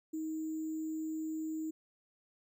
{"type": "tone with sample-and-hold", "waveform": "sine", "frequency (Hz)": 315.3, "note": "D#4", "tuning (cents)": 23, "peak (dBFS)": -35, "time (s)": [0.13, 1.71], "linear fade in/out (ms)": 10, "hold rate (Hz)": 7350, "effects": []}